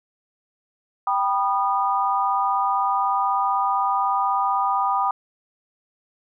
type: chord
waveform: sine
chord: G augmented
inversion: none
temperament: just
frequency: 784 / 980 / 1225 Hz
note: G5 / B5 / D#6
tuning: 0 / -14 / -27 cents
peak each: -23 dBFS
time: 1.07-5.11 s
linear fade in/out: 2 ms
effects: none